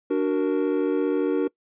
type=chord; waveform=triangle; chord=D augmented; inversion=none; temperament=equal with one note detuned; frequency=293.7 / 371.3 / 466.2 Hz; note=D4 / F#4 / A#4; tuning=0 / +6 / 0 cents; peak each=-22 / -23 / -23 dBFS; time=0.1-1.48 s; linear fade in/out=10 ms; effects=noise-tail reverb RT60 0.1 s tail -23 dB re dry + resampled to 8000 Hz